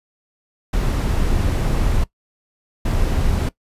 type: noise bursts at uneven times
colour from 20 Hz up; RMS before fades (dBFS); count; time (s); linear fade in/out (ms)
brown; -18; 2; 0.73-2.04 / 2.85-3.49; 5
effects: noise-tail reverb RT60 0.1 s tail -19 dB re dry + resampled to 32000 Hz